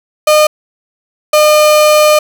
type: tone pair in turn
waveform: 35% pulse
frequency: 609 / 606.2 Hz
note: D#5 / D#5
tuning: -37 / -45 cents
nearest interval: unison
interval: 8 cents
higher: first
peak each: -3 dBFS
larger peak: neither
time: 0.27-0.47 / 1.33-2.19 s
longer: second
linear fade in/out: 5 ms
effects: none